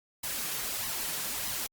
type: noise with flanger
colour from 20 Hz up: white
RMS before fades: -34 dBFS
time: 0.23-1.67 s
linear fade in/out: 10 ms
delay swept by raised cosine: 0.98 to 6.88 ms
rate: 1.6 Hz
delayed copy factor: +0.6
effects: Opus 48 kbps